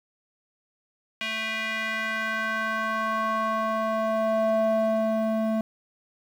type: tone with band-pass filter sweep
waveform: square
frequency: 220.6 Hz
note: A3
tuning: 5 cents sharp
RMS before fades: -26 dBFS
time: 1.21-5.61 s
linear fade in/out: 2 ms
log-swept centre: 2600 to 440 Hz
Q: 2.7
effects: 9-bit